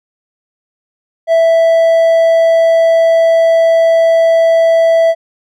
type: tone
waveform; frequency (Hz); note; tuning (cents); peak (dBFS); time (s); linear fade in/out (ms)
triangle; 659.3; E5; 0; -4; 1.27-5.15; 50
effects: none